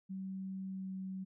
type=tone with pitch glide; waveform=sine; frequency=190.7 to 189.38 Hz; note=G3 to F#3; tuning=-47 to +41 cents; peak=-39 dBFS; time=0.09-1.25 s; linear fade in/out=20 ms; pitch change=-12 cents; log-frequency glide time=0.69-0.93 s; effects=none